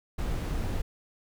brown noise, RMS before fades -30 dBFS, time 0.18-0.82 s, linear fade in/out 10 ms, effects none

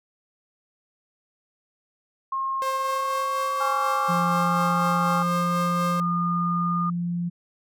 sine tone with pitch glide, 1072 to 1217.3 Hz, C6 to D#6, +42 to -38 cents, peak -24 dBFS, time 2.32-6.9 s, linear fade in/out 5 ms, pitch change +220 cents, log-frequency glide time 2.73-4.67 s
sawtooth tone with tremolo, 529 Hz, C5, 19 cents sharp, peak -24 dBFS, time 2.62-6 s, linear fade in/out 0 ms, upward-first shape sine, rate 4.1 Hz, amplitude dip 35%
harmonic tone, 275.2 Hz, C#4, 12 cents flat, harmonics 3 / 4 / 5, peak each -28 / -29 / -30 dBFS, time 3.6-5.23 s, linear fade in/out 10 ms
sine tone, 173.5 Hz, F3, 11 cents flat, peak -24 dBFS, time 4.08-7.3 s, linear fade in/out 20 ms
effects none

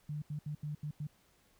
sine tone bursts at uneven times, 149.2 Hz, D3, 28 cents sharp, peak -36 dBFS, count 6, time 0.09-0.22 / 0.3-0.39 / 0.46-0.55 / 0.63-0.75 / 0.83-0.91 / 1-1.07 s, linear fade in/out 5 ms, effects pink hiss -69 dBFS RMS until 1.59 s

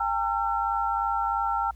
sine tone cluster, 802 / 905 / 1352 Hz, G5 / A5 / E6, +39 / +48 / +43 cents, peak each -28 dBFS, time 0-1.71 s, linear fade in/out 5 ms, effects added 60 Hz sine -43 dBFS peak until 1.75 s + pink hiss -63 dBFS RMS until 1.75 s

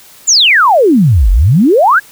sine exponential two-way sweep, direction down then up, 7510 to 43.02 to 1724 Hz, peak -4 dBFS, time 0.27-2 s, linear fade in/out 20 ms, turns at 1.31 s, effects white hiss -39 dBFS RMS until 2.11 s

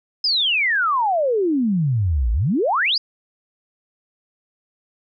sine exponential two-way sweep, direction down then up, 5190 to 52.6 to 5190 Hz, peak -16 dBFS, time 0.24-2.98 s, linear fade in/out 5 ms, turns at 2.32 s, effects none

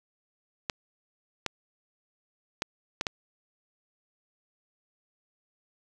clicks, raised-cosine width 0.2 ms, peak -11 dBFS, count 5, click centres 0.698 / 1.463 / 2.621 / 3.011 / 3.068 s, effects 8-bit

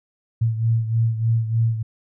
sine beating tone pair, 113.2 / 116.5 Hz, A2 / A#2, +50 / -1 cents, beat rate 3.3 Hz, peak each -18 / -24 dBFS, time 0.41-1.83 s, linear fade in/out 10 ms, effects none

